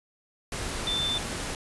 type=tone in noise; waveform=sine; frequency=3545 Hz; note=A7; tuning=12 cents sharp; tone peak=-26 dBFS; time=0.87-1.18 s; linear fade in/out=2 ms; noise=pink; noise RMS=-33 dBFS; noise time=0.52-1.55 s; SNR=+4 dB; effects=resampled to 24000 Hz